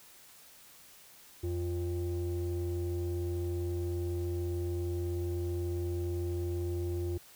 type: tone pair together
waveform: sine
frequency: 87.3 / 349.2 Hz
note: F2 / F4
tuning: 0 / 0 cents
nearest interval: 2 octaves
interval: 2400 cents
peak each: -31 / -33 dBFS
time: 1.43-7.18 s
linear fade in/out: 10 ms
effects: tanh soft clip ceiling -28 dBFS + white hiss -56 dBFS RMS until 7.35 s